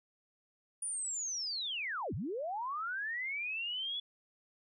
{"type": "linear two-way sweep", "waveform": "sine", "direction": "down then up", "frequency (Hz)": [9680, 76.9, 3436], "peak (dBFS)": -35, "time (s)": [0.82, 4], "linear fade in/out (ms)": 5, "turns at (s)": 2.14, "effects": []}